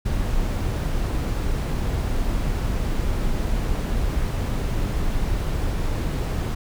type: noise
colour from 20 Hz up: brown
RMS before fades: -23 dBFS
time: 0.05-6.55 s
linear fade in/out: 10 ms
effects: none